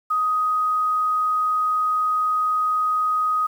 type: tone with quantisation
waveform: sine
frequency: 1252 Hz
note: D#6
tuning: 10 cents sharp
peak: -18 dBFS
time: 0.1-3.47 s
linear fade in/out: 10 ms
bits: 8
effects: none